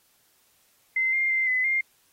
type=tone with pitch steps; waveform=sine; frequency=2067 / 2111 / 2084 / 2019 / 2113 Hz; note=C7 / C7 / C7 / B6 / C7; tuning=-22 / +15 / -7 / +38 / +16 cents; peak=-21 dBFS; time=0.96-1.81 s; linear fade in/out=5 ms; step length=170 ms; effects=white hiss -64 dBFS RMS until 2.12 s + AAC 48 kbps